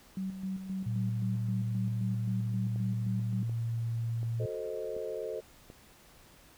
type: tone with tremolo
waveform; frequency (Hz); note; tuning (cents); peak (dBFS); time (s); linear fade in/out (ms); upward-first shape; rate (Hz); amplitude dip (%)
sine; 190; F#3; +46; -32; 0.17-3.43; 2; square; 3.8; 55
type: tone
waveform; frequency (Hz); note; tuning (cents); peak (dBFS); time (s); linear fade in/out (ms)
sine; 115.4; A#2; -17; -30; 0.86-4.46; 5
type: click train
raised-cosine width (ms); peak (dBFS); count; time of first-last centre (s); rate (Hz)
2; -34; 5; 2.76-5.701; 1.36
type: chord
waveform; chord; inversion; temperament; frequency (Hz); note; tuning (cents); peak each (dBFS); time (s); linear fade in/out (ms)
sine; F# diminished seventh; none; equal; 370 / 440 / 523.3 / 622.3; F#4 / A4 / C5 / Eb5; 0 / 0 / 0 / 0; -43 / -37 / -40 / -41; 4.39-5.41; 20
effects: pink hiss -58 dBFS RMS until 6.57 s